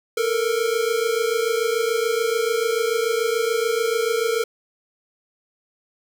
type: tone pair together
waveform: square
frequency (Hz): 443.9 / 470.8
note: A4 / A#4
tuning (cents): +15 / +17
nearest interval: minor second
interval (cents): 102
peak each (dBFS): -23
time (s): 0.17-4.44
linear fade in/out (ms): 5
effects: none